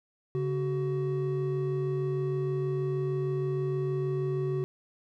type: tone pair together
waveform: triangle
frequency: 140.6 / 375.4 Hz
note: C#3 / F#4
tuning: +25 / +25 cents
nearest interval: octave + perfect fourth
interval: 1700 cents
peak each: -28 dBFS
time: 0.35-4.64 s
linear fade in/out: 0 ms
effects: none